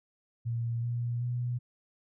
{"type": "tone with pitch steps", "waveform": "sine", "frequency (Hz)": [116.9, 119.49, 122.15], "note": ["A#2", "A#2", "B2"], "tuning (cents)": [5, 43, -19], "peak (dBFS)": -29, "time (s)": [0.45, 1.59], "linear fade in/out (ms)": 20, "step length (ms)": 380, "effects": []}